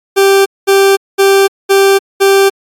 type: tone bursts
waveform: 40% pulse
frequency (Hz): 392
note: G4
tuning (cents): 0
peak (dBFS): -4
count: 5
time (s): 0.16-2.5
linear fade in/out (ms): 20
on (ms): 300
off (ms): 210
effects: AAC 64 kbps